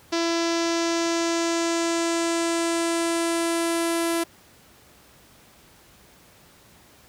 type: tone with low-pass filter sweep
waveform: sawtooth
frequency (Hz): 335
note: E4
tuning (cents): +28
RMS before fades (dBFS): -24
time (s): 0.12-4.24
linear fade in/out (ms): 10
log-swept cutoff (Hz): 5400 to 11000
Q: 2.5
effects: pink hiss -53 dBFS RMS until 7.08 s + high-pass 60 Hz 12 dB/octave